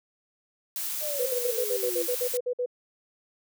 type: noise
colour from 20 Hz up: blue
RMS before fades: -32 dBFS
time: 0.76-2.37 s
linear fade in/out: 0 ms
type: exponential sweep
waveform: sine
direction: down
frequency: 622.3 to 329.6 Hz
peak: -32 dBFS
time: 1-2.08 s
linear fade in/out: 50 ms
type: tone bursts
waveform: sine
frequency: 493.9 Hz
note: B4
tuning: in tune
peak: -25 dBFS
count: 12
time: 1.19-2.661 s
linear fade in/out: 10 ms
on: 74 ms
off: 53 ms
effects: none